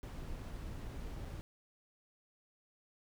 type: noise with dropouts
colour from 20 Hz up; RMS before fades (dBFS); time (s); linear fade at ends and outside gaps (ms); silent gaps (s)
brown; -44; 0.03-1.41; 0; 1.248-1.253
effects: none